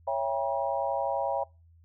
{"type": "chord", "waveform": "sine", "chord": "C# diminished seventh", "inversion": "none", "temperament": "just", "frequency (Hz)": [554.4, 665.2, 798.3, 957.9], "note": ["C#5", "E5", "G5", "Bb5"], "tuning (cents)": [0, 16, 31, 47], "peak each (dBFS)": [-31, -32, -32, -33], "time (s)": [0.07, 1.44], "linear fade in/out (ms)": 10, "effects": ["noise-tail reverb RT60 0.3 s tail -25 dB re dry", "added 83 Hz sine -55 dBFS peak until 1.84 s"]}